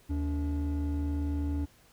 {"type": "tone pair together", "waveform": "triangle", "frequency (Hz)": [76.2, 286.7], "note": ["D#2", "D4"], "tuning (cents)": [-36, -42], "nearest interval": "octave + major seventh", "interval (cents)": 2294, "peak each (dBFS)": [-26, -30], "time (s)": [0.09, 1.66], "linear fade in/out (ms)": 20, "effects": ["tanh soft clip ceiling -24 dBFS", "pink hiss -61 dBFS RMS until 1.92 s"]}